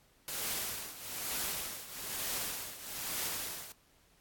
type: noise with tremolo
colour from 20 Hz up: white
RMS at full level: -35 dBFS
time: 0.28-3.72 s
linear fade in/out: 0 ms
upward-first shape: triangle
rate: 1.1 Hz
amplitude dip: 80%
effects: pink hiss -67 dBFS RMS until 4.2 s + AAC 64 kbps